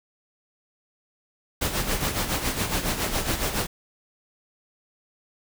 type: noise with tremolo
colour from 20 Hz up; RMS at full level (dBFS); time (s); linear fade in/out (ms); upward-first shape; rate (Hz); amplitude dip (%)
pink; -24; 1.61-3.67; 10; sine; 7.2; 60
effects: none